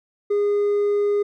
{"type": "tone with hard clipping", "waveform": "sine", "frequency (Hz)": 410, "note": "G#4", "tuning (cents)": -22, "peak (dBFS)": -18, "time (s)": [0.3, 1.23], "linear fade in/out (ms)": 10, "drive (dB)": 2, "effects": []}